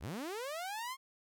sawtooth linear sweep, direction up, 45.13 to 1086 Hz, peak -35 dBFS, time 0-0.97 s, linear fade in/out 50 ms, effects none

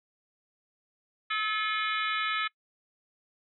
harmonic tone with a mistuned harmonic, 430.7 Hz, A4, 37 cents flat, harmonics 3 / 4 / 5 / 6 / 7 / 8 / 9, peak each -31 / -33 / -35 / -37 / -38 / -39 / -40 dBFS, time 1.3-2.48 s, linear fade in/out 10 ms, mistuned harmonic 6, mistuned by -96 cents, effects noise-tail reverb RT60 0.1 s tail -23 dB re dry

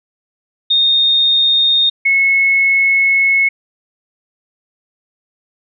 sine tone pair in turn, 3682 / 2189 Hz, A#7 / C#7, -22 / -22 cents, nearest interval major sixth, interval 900 cents, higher first, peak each -9 dBFS, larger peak neither, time 0.7-1.9 / 2.05-3.49 s, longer second, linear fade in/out 10 ms, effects none

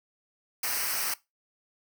white noise with comb filter, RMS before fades -30 dBFS, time 0.63-1.14 s, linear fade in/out 5 ms, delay 0.28 ms, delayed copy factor -0.7, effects noise-tail reverb RT60 0.2 s tail -19 dB re dry

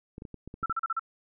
clicks, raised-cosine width 3 ms, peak -28 dBFS, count 8, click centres 0.181 / 0.221 / 0.252 / 0.343 / 0.476 / 0.541 / 0.629 / 0.697 s
sine tone bursts, 1337 Hz, E6, 24 cents sharp, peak -26 dBFS, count 6, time 0.63-0.995 s, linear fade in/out 5 ms, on 30 ms, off 37 ms
effects none

